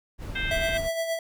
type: noise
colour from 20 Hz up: brown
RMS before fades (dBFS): -33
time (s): 0.18-0.9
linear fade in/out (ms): 50
type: harmonic tone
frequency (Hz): 523.3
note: C5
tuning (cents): 0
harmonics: 3 / 4 / 5 / 6 / 7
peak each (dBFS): -31 / -33 / -35 / -37 / -38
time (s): 0.35-0.78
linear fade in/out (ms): 10
type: tone with tremolo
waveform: square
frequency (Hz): 659.3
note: E5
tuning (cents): 0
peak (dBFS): -25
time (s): 0.51-1.19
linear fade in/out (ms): 2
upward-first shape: sine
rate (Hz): 8.6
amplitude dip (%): 50
effects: none